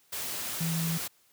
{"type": "tone in noise", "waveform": "sine", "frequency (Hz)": 164.81, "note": "E3", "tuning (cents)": 0, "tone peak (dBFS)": -28, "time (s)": [0.6, 0.98], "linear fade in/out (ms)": 10, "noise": "white", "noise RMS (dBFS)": -35, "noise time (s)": [0.12, 1.08], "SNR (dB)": 4, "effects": ["white hiss -65 dBFS RMS until 1.32 s", "high-pass 60 Hz 12 dB/octave"]}